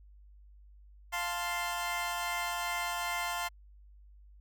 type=chord; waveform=20% pulse; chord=F major; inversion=none; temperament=equal; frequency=698.5 / 880 / 1046.5 Hz; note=F5 / A5 / C6; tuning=0 / 0 / 0 cents; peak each=-32 / -34 / -31 dBFS; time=1.12-3.49 s; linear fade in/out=20 ms; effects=added 50 Hz sine -53 dBFS peak until 4.4 s